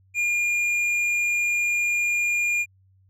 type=tone with tanh clipping; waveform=sine; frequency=2415 Hz; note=D7; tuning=48 cents sharp; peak=-22 dBFS; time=0.14-2.66 s; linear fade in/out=50 ms; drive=9 dB; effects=added 95 Hz sine -56 dBFS peak until 3.09 s + low-pass 12000 Hz 12 dB/octave